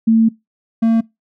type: tone pair in turn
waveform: sine / triangle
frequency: 224.8 / 226.8 Hz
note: A3 / A#3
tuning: +37 / -47 cents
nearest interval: unison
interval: 16 cents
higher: second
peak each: -8 dBFS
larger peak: neither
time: 0.07-0.29 / 0.82-1.01 s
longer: first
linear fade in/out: 10 ms
effects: noise-tail reverb RT60 0.2 s tail -23 dB re dry